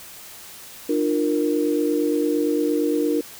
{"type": "chord", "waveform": "sine", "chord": "Bb major", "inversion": "first", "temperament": "equal with one note detuned", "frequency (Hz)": [300.5, 349.2, 466.2], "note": ["D4", "F4", "Bb4"], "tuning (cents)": [40, 0, 0], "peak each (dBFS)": [-21, -25, -23], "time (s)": [0.89, 3.21], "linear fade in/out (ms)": 5, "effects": ["white hiss -41 dBFS RMS until 3.39 s"]}